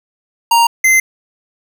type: tone pair in turn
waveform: square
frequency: 932.3 / 2070 Hz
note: A#5 / C7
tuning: 0 / -19 cents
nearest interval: octave + major second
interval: 1381 cents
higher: second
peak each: -8 dBFS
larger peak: neither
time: 0.51-0.67 / 0.84-1 s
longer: neither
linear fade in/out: 5 ms
effects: none